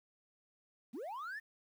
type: linear sweep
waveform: sine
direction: up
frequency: 190.8 to 1844 Hz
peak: -38 dBFS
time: 0.93-1.4 s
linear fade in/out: 20 ms
effects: tanh soft clip ceiling -40 dBFS + 11-bit